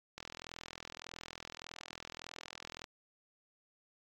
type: click train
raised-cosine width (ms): 0.2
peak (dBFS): -26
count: 112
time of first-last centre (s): 0.18-2.842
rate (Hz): 41.7
effects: AAC 64 kbps